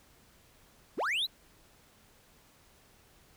triangle linear sweep, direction up, 141.7 to 4186 Hz, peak -27 dBFS, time 0.97-1.27 s, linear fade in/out 20 ms, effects pink hiss -62 dBFS RMS until 3.36 s

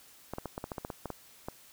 clicks, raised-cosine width 1 ms, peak -22 dBFS, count 12, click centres 0.336 / 0.384 / 0.457 / 0.579 / 0.641 / 0.718 / 0.782 / 0.849 / 0.902 / 1.057 / 1.103 / 1.485 s, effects white hiss -57 dBFS RMS until 1.72 s

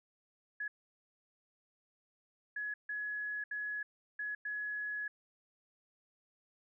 sine tone bursts at uneven times, 1688 Hz, G#6, 28 cents sharp, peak -36 dBFS, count 6, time 0.6-0.68 / 2.56-2.74 / 2.89-3.44 / 3.51-3.83 / 4.19-4.35 / 4.45-5.08 s, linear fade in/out 5 ms, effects none

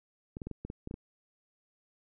clicks, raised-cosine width 3 ms, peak -26 dBFS, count 9, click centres 0.369 / 0.418 / 0.47 / 0.513 / 0.65 / 0.701 / 0.874 / 0.911 / 0.941 s, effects none

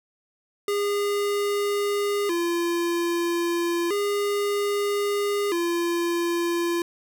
square tone with vibrato, 373.7 Hz, F#4, 17 cents sharp, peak -23 dBFS, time 0.68-6.82 s, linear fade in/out 2 ms, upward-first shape square, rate 0.31 Hz, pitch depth 150 cents each way, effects none

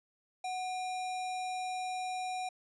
sine tone with sample-and-hold, 740 Hz, F#5, in tune, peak -34 dBFS, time 0.44-2.49 s, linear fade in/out 5 ms, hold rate 3150 Hz, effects resampled to 24000 Hz

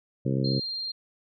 harmonic tone, 66.8 Hz, C2, 36 cents sharp, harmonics 2 / 3 / 4 / 5 / 6 / 7 / 8, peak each -26 / -30 / -32 / -34 / -36 / -37 / -38 dBFS, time 0.25-0.6 s, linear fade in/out 10 ms
sine tone, 4193 Hz, C8, 3 cents sharp, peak -30 dBFS, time 0.44-0.92 s, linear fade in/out 10 ms
effects none

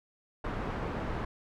pink low-pass noise, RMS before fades -35 dBFS, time 0.44-1.25 s, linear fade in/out 5 ms, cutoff 1500 Hz, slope 12 dB/octave, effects none

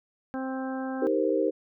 harmonic tone, 262.8 Hz, C4, 8 cents sharp, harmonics 1 / 2 / 3 / 4 / 5 / 6, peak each -31 / -37 / -38 / -45 / -45 / -43 dBFS, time 0.34-1.07 s, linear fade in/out 0 ms
sine chord, C minor seventh, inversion first, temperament equal with one note detuned, 313.5 / 392 / 466.2 / 523.3 Hz, Eb4 / G4 / Bb4 / C5, +13 / 0 / 0 / 0 cents, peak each -28 dBFS, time 1.01-1.51 s, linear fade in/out 20 ms
effects none

